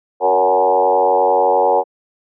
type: tone with frequency modulation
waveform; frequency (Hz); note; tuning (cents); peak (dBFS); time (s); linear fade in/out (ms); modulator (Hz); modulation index
sine; 652; E5; -19; -10; 0.2-1.84; 50; 91.4; 2.7
effects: high-pass 300 Hz 12 dB/octave